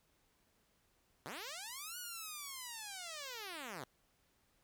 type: linear two-way sweep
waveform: 5% pulse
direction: up then down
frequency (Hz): 116.54 to 1480 to 116.54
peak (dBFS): -33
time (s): 1.26-3.84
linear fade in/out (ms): 0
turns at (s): 1.98
effects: pink hiss -75 dBFS RMS until 4.63 s